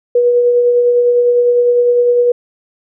sine tone with tremolo, 484.8 Hz, B4, 32 cents flat, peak -6 dBFS, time 0.15-2.32 s, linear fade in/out 5 ms, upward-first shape triangle, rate 9.9 Hz, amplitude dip 35%, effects none

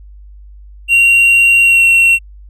triangle tone with pitch glide, 2755 to 2727 Hz, F7 to F7, -24 to -42 cents, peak -4 dBFS, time 0.88-2.19 s, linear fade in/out 50 ms, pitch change -18 cents, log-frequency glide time 1.62-1.83 s, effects added 50 Hz sine -33 dBFS peak until 2.49 s

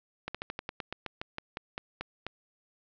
slowing click train, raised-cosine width 0.3 ms, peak -19 dBFS, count 15, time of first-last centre 0.28-2.266 s, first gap 66 ms, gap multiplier 1.11, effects low-pass 5000 Hz 12 dB/octave

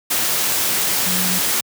sine tone in noise, 182.5 Hz, F#3, 24 cents flat, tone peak -24 dBFS, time 1.06-1.39 s, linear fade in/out 10 ms, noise white, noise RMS -19 dBFS, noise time 0.1-1.61 s, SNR -8 dB, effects high-pass 100 Hz 12 dB/octave

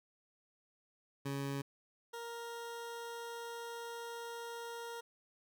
20% pulse tone pair in turn, 139 / 467.5 Hz, C#3 / A#4, +5 / +5 cents, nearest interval octave + major sixth, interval 2100 cents, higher second, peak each -32 / -38 dBFS, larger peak first, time 1.25-1.62 / 2.13-5.01 s, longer second, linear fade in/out 10 ms, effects none

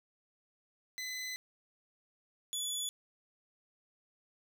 20% pulse tone pair in turn, 2019 / 3430 Hz, B6 / A7, +38 / -45 cents, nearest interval major sixth, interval 917 cents, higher second, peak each -33 / -29 dBFS, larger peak second, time 0.98-1.36 / 2.53-2.89 s, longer first, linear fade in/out 0 ms, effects none

